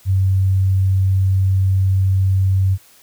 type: tone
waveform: sine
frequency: 95.4 Hz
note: G2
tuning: 47 cents flat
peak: -12 dBFS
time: 0.05-2.78 s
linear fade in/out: 50 ms
effects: white hiss -49 dBFS RMS until 3.02 s